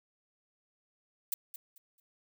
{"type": "noise with echo", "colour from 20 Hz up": "violet", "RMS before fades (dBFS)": -32, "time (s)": [1.32, 1.34], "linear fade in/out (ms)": 2, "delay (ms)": 220, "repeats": 3, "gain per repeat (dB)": -12, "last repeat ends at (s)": 2, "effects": []}